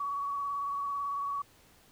sine tone with vibrato, 1128 Hz, C#6, 30 cents sharp, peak -31 dBFS, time 0-1.42 s, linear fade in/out 5 ms, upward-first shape triangle, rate 18 Hz, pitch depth 28 cents each way, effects pink hiss -61 dBFS RMS until 1.91 s

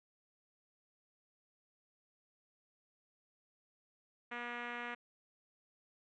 5% pulse tone with low-pass filter, 240.3 Hz, B3, 47 cents flat, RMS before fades -43 dBFS, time 4.31-4.95 s, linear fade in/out 10 ms, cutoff 2100 Hz, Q 1.6, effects none

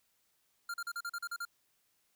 square tone bursts, 1396.9 Hz, F6, in tune, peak -37 dBFS, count 9, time 0.69-1.452 s, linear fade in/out 5 ms, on 50 ms, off 39 ms, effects white hiss -75 dBFS RMS until 2.15 s

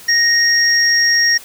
sine tone pair together, 1864.7 / 5588 Hz, A#6 / F8, 0 / 0 cents, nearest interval octave + perfect fifth, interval 1900 cents, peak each -13 dBFS, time 0.08-1.38 s, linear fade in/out 10 ms, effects white hiss -38 dBFS RMS until 1.44 s

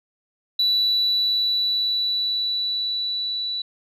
sine tone with level ramp, 3951 Hz, B7, in tune, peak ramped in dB -15 to -24 dBFS, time 0.59-3.62 s, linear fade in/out 5 ms, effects tanh soft clip ceiling -14 dBFS

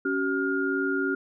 sine tone cluster, 277.5 / 380.3 / 1417 Hz, C#4 / F#4 / F6, +2 / +48 / +25 cents, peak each -28 dBFS, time 0.05-1.15 s, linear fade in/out 5 ms, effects none

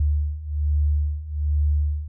sine beating tone pair, 73.42 / 74.62 Hz, D2 / D2, 0 / +28 cents, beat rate 1.2 Hz, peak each -24 / -21 dBFS, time 0-2.08 s, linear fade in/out 5 ms, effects none

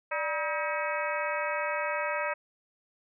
harmonic tone with a mistuned harmonic, 319 Hz, D#4, 43 cents sharp, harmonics 2 / 3 / 4 / 5 / 6 / 7 / 8, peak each -33 / -35 / -36 / -37 / -38 / -38 / -39 dBFS, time 0.11-2.34 s, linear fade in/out 10 ms, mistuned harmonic 2, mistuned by -130 cents, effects none

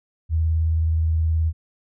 sine tone with vibrato, 80.5 Hz, E2, 41 cents flat, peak -17 dBFS, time 0.29-1.53 s, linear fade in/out 50 ms, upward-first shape square, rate 19 Hz, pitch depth 24 cents each way, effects none

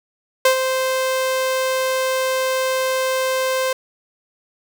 sawtooth tone with ADSR envelope, 521 Hz, C5, 7 cents flat, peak -6 dBFS, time 0.45-3.73 s, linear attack 4 ms, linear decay 97 ms, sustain -8 dB, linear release 4 ms, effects none

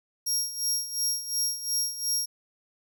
25% pulse tone with tremolo, 5600 Hz, F8, 4 cents sharp, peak -19 dBFS, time 0.26-2.26 s, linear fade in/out 10 ms, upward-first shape sine, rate 2.8 Hz, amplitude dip 75%, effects none

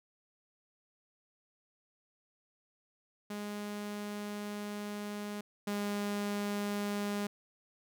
sawtooth tone pair in turn, 206.8 / 204.5 Hz, G#3 / G#3, -7 / -26 cents, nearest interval unison, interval 19 cents, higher first, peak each -34 / -29 dBFS, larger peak second, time 3.3-5.41 / 5.67-7.27 s, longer first, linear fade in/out 5 ms, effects none

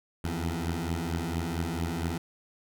15% pulse beating tone pair, 81.5 / 85.9 Hz, E2 / F2, -19 / -28 cents, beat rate 4.4 Hz, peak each -26 dBFS, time 0.24-2.18 s, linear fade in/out 5 ms, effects none

